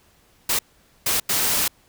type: noise bursts at uneven times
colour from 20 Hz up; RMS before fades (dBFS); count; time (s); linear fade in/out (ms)
white; -21; 3; 0.49-0.59 / 1.06-1.2 / 1.29-1.68; 5
effects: pink hiss -58 dBFS RMS until 1.88 s